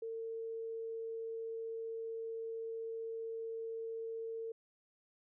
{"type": "tone", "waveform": "sine", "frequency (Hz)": 452.6, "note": "A4", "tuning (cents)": 49, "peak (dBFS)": -39, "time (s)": [0.02, 4.52], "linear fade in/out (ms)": 5, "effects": []}